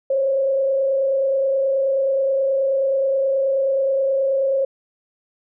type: tone with frequency modulation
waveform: sine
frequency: 541 Hz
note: C#5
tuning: 42 cents flat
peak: -16 dBFS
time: 0.1-4.65 s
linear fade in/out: 5 ms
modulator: 29.4 Hz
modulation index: 0.43
effects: none